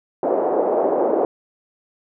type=band-pass noise; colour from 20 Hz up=pink; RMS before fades=-19 dBFS; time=0.23-1.25 s; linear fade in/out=2 ms; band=380 to 710 Hz; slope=24 dB/octave; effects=none